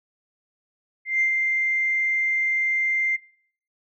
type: tone with ADSR envelope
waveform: sine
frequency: 2093 Hz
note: C7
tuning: in tune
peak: -16 dBFS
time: 1.05-3.17 s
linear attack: 160 ms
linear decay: 91 ms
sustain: -3 dB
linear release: 18 ms
effects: noise-tail reverb RT60 0.6 s tail -24 dB re dry + tanh soft clip ceiling -12 dBFS